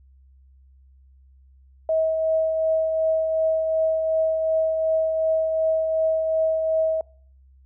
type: tone with tremolo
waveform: sine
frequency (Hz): 640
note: D#5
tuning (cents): +49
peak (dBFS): -17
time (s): 1.89-7.01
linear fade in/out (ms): 2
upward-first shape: triangle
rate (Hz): 2.7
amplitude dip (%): 40
effects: noise-tail reverb RT60 0.6 s tail -25 dB re dry + added 66 Hz sine -50 dBFS peak until 7.65 s